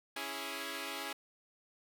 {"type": "chord", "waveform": "5% pulse", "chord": "C# minor", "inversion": "none", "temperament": "equal", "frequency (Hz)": [277.2, 329.6, 415.3], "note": ["C#4", "E4", "G#4"], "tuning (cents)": [0, 0, 0], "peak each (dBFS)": -32, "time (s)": [0.16, 1.13], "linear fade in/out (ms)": 5, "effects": []}